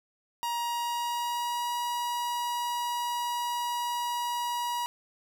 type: tone with pitch glide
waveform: 45% pulse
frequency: 947 to 962.4 Hz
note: A#5 to B5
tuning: +27 to -45 cents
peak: -29 dBFS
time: 0.43-4.86 s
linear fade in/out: 0 ms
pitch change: +28 cents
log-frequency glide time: 0.59-1.73 s
effects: none